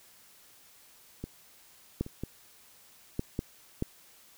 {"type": "clicks", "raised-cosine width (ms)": 3, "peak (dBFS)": [-23, -16, -29, -21, -17, -17, -16], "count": 7, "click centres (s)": [1.24, 2.01, 2.064, 2.236, 3.194, 3.391, 3.824], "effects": ["white hiss -58 dBFS RMS until 4.37 s"]}